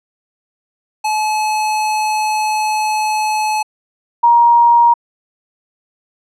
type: tone pair in turn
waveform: square / sine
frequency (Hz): 858 / 943.9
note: A5 / A#5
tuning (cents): -44 / +21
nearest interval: major second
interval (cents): 165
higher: second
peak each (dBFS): -15 / -6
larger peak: second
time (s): 1.04-3.63 / 4.23-4.94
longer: first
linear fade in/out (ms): 10
effects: low-pass 11000 Hz 12 dB/octave